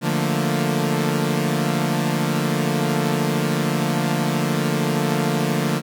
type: chord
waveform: sawtooth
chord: Bb major seventh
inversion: first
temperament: equal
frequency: 146.83 / 174.61 / 220 / 233.1 Hz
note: D3 / F3 / A3 / Bb3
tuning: 0 / 0 / 0 / 0 cents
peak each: -19 / -20 / -22 / -22 dBFS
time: 0.01-5.82 s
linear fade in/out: 50 ms
effects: none